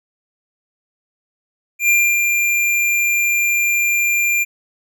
square tone with ADSR envelope, 2388 Hz, D7, 28 cents sharp, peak -11 dBFS, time 1.79-4.45 s, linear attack 100 ms, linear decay 280 ms, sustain -4 dB, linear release 27 ms, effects none

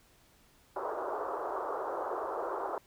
pink band-pass noise, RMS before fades -36 dBFS, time 0.76-2.78 s, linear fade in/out 2 ms, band 370 to 1300 Hz, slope 48 dB/octave, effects pink hiss -64 dBFS RMS until 2.86 s

